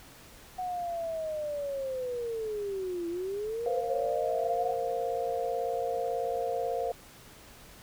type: linear two-way sweep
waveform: sine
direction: down then up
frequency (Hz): 740 to 335.3 to 740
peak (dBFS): -31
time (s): 0.58-4.73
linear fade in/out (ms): 10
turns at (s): 3.08
type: chord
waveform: sine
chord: Bb suspended second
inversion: none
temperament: just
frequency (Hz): 466.2 / 524.4 / 699.2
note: Bb4 / C5 / F5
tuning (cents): 0 / +4 / +2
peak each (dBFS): -33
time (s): 3.66-6.92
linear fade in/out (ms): 2
effects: pink hiss -52 dBFS RMS until 7.82 s

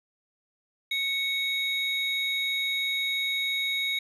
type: tone pair together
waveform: triangle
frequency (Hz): 2217 / 3783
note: C#7 / A#7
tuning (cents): 0 / +25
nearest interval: major sixth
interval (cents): 925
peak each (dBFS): -27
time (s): 0.91-3.99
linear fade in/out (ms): 5
effects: resampled to 32000 Hz

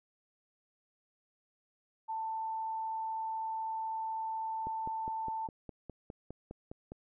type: tone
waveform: sine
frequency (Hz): 888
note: A5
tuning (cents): +16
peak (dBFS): -34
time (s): 2.08-5.48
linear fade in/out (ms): 20
type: click train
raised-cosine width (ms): 2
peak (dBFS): -30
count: 12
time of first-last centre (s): 4.67-6.919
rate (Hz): 4.89
effects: none

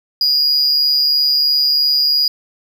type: tone with amplitude modulation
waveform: triangle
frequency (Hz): 4880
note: D#8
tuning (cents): -34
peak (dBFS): -8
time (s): 0.21-2.28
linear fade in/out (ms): 2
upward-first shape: sine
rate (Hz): 143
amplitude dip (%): 50
effects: none

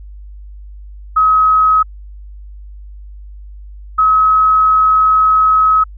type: tone pair in turn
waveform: sine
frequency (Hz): 1274 / 1279.3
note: D#6 / D#6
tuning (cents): +41 / +48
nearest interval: unison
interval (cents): 7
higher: second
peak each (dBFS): -7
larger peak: neither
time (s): 1.16-1.83 / 3.98-5.84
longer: second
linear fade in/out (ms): 10
effects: added 50 Hz sine -30 dBFS peak until 5.97 s

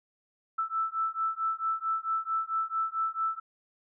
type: beating tone pair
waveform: sine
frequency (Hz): 1318.5 / 1323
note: E6 / E6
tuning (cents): 0 / +6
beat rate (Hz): 4.5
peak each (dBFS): -31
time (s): 0.58-3.4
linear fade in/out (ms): 10
effects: none

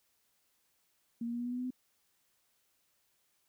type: tone with pitch steps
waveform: sine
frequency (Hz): 233.1 / 235.9 / 238.8 / 241.7 / 244.7 / 247.7 / 250.7 / 253.8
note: A#3 / A#3 / A#3 / B3 / B3 / B3 / B3 / B3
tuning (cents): 0 / +21 / +42 / -37 / -16 / +5 / +26 / +47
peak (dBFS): -34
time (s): 1.21-1.706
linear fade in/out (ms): 5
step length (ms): 62
effects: white hiss -75 dBFS RMS until 3.48 s

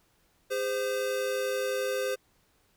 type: tone pair together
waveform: square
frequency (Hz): 404.6 / 516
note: G#4 / C5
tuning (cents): -45 / -24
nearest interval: major third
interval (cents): 421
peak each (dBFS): -34 / -30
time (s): 0.5-2.16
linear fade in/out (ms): 20
effects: pink hiss -68 dBFS RMS until 2.76 s

